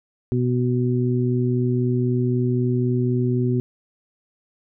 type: harmonic tone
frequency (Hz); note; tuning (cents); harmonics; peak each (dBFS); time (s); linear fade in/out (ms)
123.9; B2; +6; 1 / 2 / 3; -20 / -23 / -25; 0.32-3.6; 0
effects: none